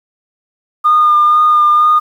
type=tone with vibrato; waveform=sine; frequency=1214 Hz; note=D#6; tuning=43 cents flat; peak=-5 dBFS; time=0.84-2 s; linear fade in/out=20 ms; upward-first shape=sine; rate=2.1 Hz; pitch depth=18 cents each way; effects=tanh soft clip ceiling -2 dBFS + 7-bit